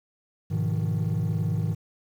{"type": "chord", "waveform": "triangle", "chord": "F half-diminished seventh", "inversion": "first", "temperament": "just", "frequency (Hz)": [104.77, 125.72, 157.15, 174.61], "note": ["Ab2", "Cb3", "Eb3", "F3"], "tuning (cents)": [16, 31, 18, 0], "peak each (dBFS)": [-24, -29, -24, -30], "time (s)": [0.5, 1.75], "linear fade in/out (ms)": 20, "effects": ["tanh soft clip ceiling -18 dBFS", "9-bit"]}